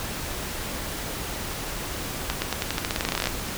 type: accelerating click train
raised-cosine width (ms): 0.2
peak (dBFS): -7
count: 20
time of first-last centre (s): 2.3-3.272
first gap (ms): 120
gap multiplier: 0.89
effects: pink hiss -32 dBFS RMS until 3.57 s